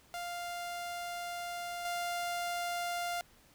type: tone with level steps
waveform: sawtooth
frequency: 698.5 Hz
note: F5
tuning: in tune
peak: -34 / -30 dBFS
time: 0.14-3.21 s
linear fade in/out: 0 ms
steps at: 1.85 s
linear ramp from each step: 2 ms
effects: pink hiss -63 dBFS RMS until 3.54 s